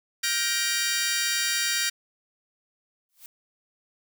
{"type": "chord", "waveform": "15% pulse", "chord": "G minor seventh", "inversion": "third", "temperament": "just", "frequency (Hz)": [1411.2, 1568, 1881.6, 2352], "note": ["F6", "G6", "Bb6", "D7"], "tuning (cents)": [18, 0, 16, 2], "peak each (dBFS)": [-27, -24, -22, -24], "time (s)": [0.23, 1.9], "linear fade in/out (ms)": 10}
{"type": "noise with exponential growth", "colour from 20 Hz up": "blue", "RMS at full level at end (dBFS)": -41, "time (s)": [3.09, 3.26], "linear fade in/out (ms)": 1, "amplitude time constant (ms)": 35}
{"effects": []}